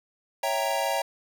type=chord; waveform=square; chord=C# diminished seventh; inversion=none; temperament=equal; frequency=554.4 / 659.3 / 784 / 932.3 Hz; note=C#5 / E5 / G5 / Bb5; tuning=0 / 0 / 0 / 0 cents; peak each=-31 dBFS; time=0.43-1.02 s; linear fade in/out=5 ms; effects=none